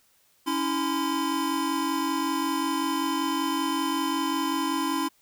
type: tone cluster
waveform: square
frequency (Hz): 278.7 / 324 / 1022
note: C#4 / E4 / C6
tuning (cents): +9 / -30 / -41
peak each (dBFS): -30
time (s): 0.46-5.09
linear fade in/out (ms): 20
effects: white hiss -64 dBFS RMS until 5.21 s